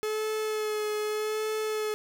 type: tone with vibrato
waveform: 45% pulse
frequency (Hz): 428.6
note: A4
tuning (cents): -45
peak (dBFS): -28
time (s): 0.03-1.94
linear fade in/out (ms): 0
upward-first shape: sine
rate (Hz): 0.83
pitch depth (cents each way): 20
effects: none